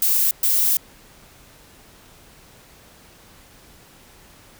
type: noise bursts at uneven times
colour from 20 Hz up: violet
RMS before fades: -18 dBFS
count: 2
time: 0.02-0.31 / 0.43-0.77 s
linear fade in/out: 2 ms
effects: pink hiss -49 dBFS RMS until 4.59 s